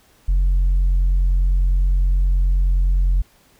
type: tone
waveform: sine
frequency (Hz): 44.86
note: F1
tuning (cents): +47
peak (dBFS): -11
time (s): 0.28-3.22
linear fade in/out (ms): 10
effects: tanh soft clip ceiling -12 dBFS + pink hiss -55 dBFS RMS until 3.59 s